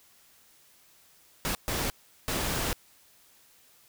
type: noise bursts at uneven times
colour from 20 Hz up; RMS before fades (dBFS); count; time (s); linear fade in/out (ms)
pink; -30; 3; 1.45-1.55 / 1.68-1.9 / 2.28-2.73; 0
effects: white hiss -60 dBFS RMS until 3.88 s